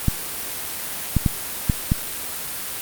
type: clicks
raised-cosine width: 5 ms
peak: -4 dBFS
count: 5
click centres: 0.083 / 1.167 / 1.262 / 1.698 / 1.919 s
effects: white hiss -29 dBFS RMS until 2.81 s + Opus 32 kbps